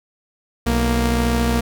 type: tone pair together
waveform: sawtooth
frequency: 61.74 / 233.1 Hz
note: B1 / A#3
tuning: 0 / 0 cents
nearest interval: octave + major seventh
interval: 2300 cents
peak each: -15 dBFS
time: 0.66-1.61 s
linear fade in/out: 10 ms
effects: none